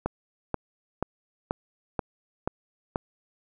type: click train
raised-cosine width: 1 ms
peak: -12 dBFS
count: 7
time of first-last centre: 0.06-2.959 s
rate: 2.07 Hz
effects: none

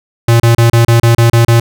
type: tone bursts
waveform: square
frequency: 116.54 Hz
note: A#2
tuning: in tune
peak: -5 dBFS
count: 9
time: 0.28-1.6 s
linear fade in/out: 5 ms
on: 120 ms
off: 30 ms
effects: none

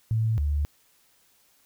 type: tone pair in turn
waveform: sine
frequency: 111.4 / 73.02 Hz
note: A2 / D2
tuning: +22 / -9 cents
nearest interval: perfect fifth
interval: 731 cents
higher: first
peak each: -21 / -22 dBFS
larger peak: first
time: 0.11-0.38 / 0.38-0.65 s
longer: neither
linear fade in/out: 0 ms
effects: white hiss -63 dBFS RMS until 1.65 s

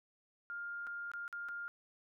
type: tone with dropouts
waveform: sine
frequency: 1406 Hz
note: F6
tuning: 11 cents sharp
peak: -40 dBFS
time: 0.5-1.68 s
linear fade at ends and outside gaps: 0 ms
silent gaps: 0.868-0.872 / 1.116-1.136 / 1.279-1.327 / 1.486-1.49 s
effects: none

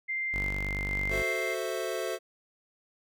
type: tone with tremolo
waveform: sine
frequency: 2093 Hz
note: C7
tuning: in tune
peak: -29 dBFS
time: 0.08-1.55 s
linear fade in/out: 20 ms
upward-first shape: square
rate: 1.2 Hz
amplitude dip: 30%
type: tone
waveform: sawtooth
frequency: 49 Hz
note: G1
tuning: in tune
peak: -29 dBFS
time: 0.33-1.23 s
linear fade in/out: 20 ms
type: chord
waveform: square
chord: F# half-diminished seventh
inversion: none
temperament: equal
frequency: 370 / 440 / 523.3 / 659.3 Hz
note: F#4 / A4 / C5 / E5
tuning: 0 / 0 / 0 / 0 cents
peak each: -37 dBFS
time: 1.09-2.19 s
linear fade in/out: 50 ms
effects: none

